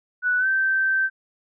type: tone with pitch glide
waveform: sine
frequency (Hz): 1480 to 1554.5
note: F#6 to G6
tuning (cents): 0 to -15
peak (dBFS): -18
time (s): 0.22-1.1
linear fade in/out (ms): 50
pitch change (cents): +85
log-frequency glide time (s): 0.38-0.47
effects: none